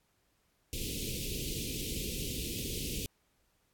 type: band-stop noise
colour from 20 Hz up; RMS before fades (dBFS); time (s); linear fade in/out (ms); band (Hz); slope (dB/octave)
pink; -37; 0.73-3.06; 0; 470 to 2500; 48
effects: pink hiss -74 dBFS RMS until 3.73 s + AAC 64 kbps